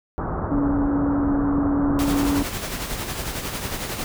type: low-pass noise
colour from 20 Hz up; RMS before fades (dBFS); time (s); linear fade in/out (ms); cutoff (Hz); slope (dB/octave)
pink; -26; 0.18-2.42; 0; 1400; 48
type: tone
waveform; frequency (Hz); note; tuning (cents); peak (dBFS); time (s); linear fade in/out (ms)
sine; 283.6; C#4; +40; -19; 0.51-2.43; 5
type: noise with tremolo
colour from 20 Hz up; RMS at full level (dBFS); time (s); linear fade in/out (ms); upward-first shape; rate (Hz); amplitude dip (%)
pink; -27; 1.99-4.04; 0; sine; 11; 45
effects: none